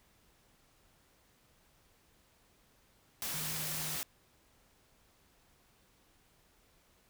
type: tone in noise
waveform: sine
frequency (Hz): 155.56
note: D#3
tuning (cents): 0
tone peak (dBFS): -45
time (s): 3.34-3.96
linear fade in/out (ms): 0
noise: white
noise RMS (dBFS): -38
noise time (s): 3.22-4.03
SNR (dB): -10
effects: pink hiss -68 dBFS RMS until 7.09 s